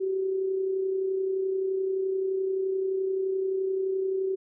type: tone with amplitude modulation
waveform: sine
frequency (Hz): 381.9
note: G4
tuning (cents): -45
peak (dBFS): -23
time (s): 0-4.36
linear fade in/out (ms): 20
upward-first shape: sine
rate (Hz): 31.6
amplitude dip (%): 40
effects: none